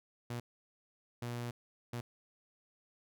sawtooth tone bursts at uneven times, 120 Hz, B2, 49 cents flat, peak -34 dBFS, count 3, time 0.3-0.4 / 1.22-1.51 / 1.93-2.01 s, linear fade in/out 5 ms, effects none

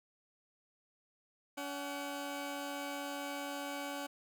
15% pulse tone pair together, 283.7 / 755.8 Hz, C#4 / F#5, +40 / +37 cents, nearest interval octave + perfect fourth, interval 1697 cents, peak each -34 / -38 dBFS, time 1.57-4.07 s, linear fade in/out 10 ms, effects none

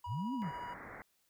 triangle tone with tremolo, 969 Hz, B5, 33 cents flat, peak -38 dBFS, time 0.04-0.74 s, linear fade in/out 5 ms, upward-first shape triangle, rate 14 Hz, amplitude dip 35%
sine linear two-way sweep, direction up then down, 73.42 to 277.2 to 124.5 Hz, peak -35 dBFS, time 0.06-0.52 s, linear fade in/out 50 ms, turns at 0.34 s
white low-pass noise, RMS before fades -49 dBFS, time 0.42-1.02 s, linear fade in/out 0 ms, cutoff 2100 Hz, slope 96 dB/octave
effects white hiss -75 dBFS RMS until 1.29 s

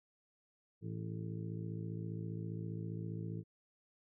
harmonic tone with a mistuned harmonic, 55 Hz, A1, in tune, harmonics 2 / 3 / 4 / 5 / 6 / 7 / 8, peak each -42 / -43 / -52 / -56 / -50 / -58 / -54 dBFS, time 0.81-3.44 s, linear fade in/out 50 ms, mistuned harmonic 7, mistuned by +57 cents, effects none

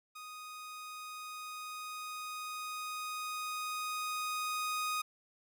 sawtooth tone with level ramp, 1244.5 Hz, D#6, in tune, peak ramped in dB -42 to -29 dBFS, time 0.15-5.02 s, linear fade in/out 10 ms, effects none

